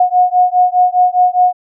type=beating tone pair; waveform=sine; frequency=723 / 727.9 Hz; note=F#5 / F#5; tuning=-40 / -29 cents; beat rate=4.9 Hz; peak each=-11 dBFS; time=0-1.53 s; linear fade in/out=5 ms; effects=none